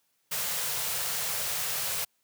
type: band-stop noise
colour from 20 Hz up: white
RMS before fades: -31 dBFS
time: 0.31-2.05 s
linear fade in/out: 10 ms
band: 190 to 410 Hz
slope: 96 dB/octave
effects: white hiss -73 dBFS RMS until 2.23 s + high-pass 80 Hz 12 dB/octave